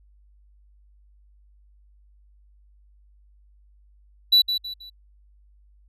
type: tone with echo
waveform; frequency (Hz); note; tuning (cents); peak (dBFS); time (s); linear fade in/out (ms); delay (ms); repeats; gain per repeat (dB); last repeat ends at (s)
triangle; 3951; B7; 0; -11; 4.32-4.42; 10; 160; 3; -9; 4.9
effects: added 50 Hz sine -53 dBFS peak until 5.88 s + resampled to 32000 Hz